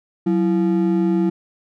triangle ring-modulated tone, 260 Hz, C4, 11 cents flat, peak -10 dBFS, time 0.26-1.3 s, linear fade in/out 10 ms, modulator 73.5 Hz, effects none

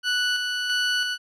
20% pulse tone with tremolo, 1480 Hz, F#6, in tune, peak -16 dBFS, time 0.03-1.18 s, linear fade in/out 50 ms, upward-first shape square, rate 1.5 Hz, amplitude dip 35%, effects low-pass 7000 Hz 12 dB/octave

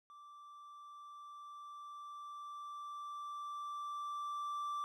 triangle tone with level ramp, 1171 Hz, D6, 5 cents flat, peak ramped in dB -52 to -35 dBFS, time 0.1-4.84 s, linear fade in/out 0 ms, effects none

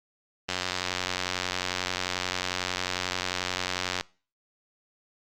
click train, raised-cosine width 0.2 ms, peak -10 dBFS, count 322, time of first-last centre 0.49-4.01 s, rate 91.2 Hz, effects noise-tail reverb RT60 0.4 s tail -24 dB re dry + Opus 24 kbps

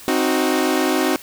sawtooth chord, C diminished, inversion none, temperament equal with one note detuned, 263.7 / 311.1 / 370 Hz, C4 / Eb4 / Gb4, +14 / 0 / 0 cents, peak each -17 dBFS, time 0.08-1.16 s, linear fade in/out 0 ms, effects white hiss -40 dBFS RMS until 1.22 s

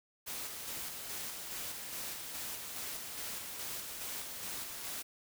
white noise with tremolo, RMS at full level -41 dBFS, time 0.26-5.03 s, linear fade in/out 20 ms, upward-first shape square, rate 2.4 Hz, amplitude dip 30%, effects none

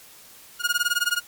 sawtooth tone with tremolo, 1432 Hz, F6, 43 cents sharp, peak -14 dBFS, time 0.59-1.22 s, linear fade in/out 50 ms, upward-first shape sine, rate 19 Hz, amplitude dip 95%, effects white hiss -48 dBFS RMS until 1.27 s + MP3 96 kbps

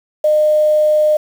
sine tone with quantisation, 609 Hz, D#5, 37 cents flat, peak -9 dBFS, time 0.24-1.17 s, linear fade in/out 5 ms, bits 6, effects none

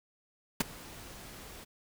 pink noise with ADSR envelope, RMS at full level -25 dBFS, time 0.6-1.65 s, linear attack 8 ms, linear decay 15 ms, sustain -23 dB, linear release 21 ms, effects none

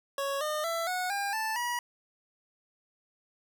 25% pulse tone with pitch steps, 554.4 / 608.1 / 667 / 731.5 / 802.4 / 880.1 / 965.3 Hz, C#5 / D#5 / E5 / F#5 / G5 / A5 / B5, 0 / -40 / +20 / -20 / +40 / 0 / -40 cents, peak -26 dBFS, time 0.18-1.79 s, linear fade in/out 2 ms, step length 230 ms, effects none

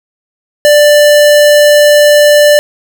square tone, 590 Hz, D5, 8 cents sharp, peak -3 dBFS, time 0.65-2.59 s, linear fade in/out 0 ms, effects none

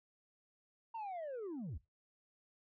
sine linear sweep, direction down, 932.3 to 55 Hz, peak -38 dBFS, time 0.94-1.78 s, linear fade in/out 10 ms, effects noise-tail reverb RT60 0.2 s tail -19 dB re dry + tanh soft clip ceiling -40 dBFS

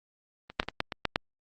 clicks, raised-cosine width 0.3 ms, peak -26 / -6 / -21 / -15 / -10 / -17 / -9 / -8 dBFS, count 8, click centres 0.5 / 0.599 / 0.63 / 0.686 / 0.804 / 0.922 / 1.053 / 1.159 s, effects Opus 32 kbps

